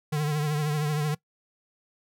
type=tone with vibrato; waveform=square; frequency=150 Hz; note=D3; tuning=37 cents sharp; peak=-25 dBFS; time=0.12-1.15 s; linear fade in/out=10 ms; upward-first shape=triangle; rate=13 Hz; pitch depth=62 cents each way; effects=noise-tail reverb RT60 0.1 s tail -21 dB re dry